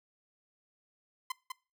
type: tone with echo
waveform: sawtooth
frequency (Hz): 1031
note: C6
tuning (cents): -26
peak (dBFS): -29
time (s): 1.3-1.32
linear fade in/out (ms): 5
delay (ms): 200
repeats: 1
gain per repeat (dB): -4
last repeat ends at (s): 1.52
effects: noise-tail reverb RT60 0.3 s tail -22 dB re dry